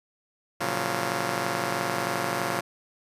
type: chord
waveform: 5% pulse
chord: Gb major seventh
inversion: first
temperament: just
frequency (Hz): 115.62 / 138.75 / 173.43 / 185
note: Bb2 / Db3 / F3 / Gb3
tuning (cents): -14 / +2 / -12 / 0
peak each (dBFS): -22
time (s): 0.6-2.61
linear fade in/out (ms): 10
effects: resampled to 32000 Hz